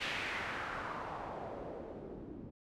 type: noise with low-pass filter sweep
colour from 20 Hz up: white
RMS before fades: -42 dBFS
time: 0-2.51 s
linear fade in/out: 20 ms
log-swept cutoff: 2800 to 260 Hz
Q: 1.9
effects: none